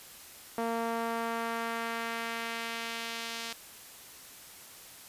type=tone with band-pass filter sweep; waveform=sawtooth; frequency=230 Hz; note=A#3; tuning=23 cents flat; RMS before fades=-35 dBFS; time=0.58-3.53 s; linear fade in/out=2 ms; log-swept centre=730 to 4200 Hz; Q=0.95; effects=white hiss -50 dBFS RMS until 5.08 s + resampled to 32000 Hz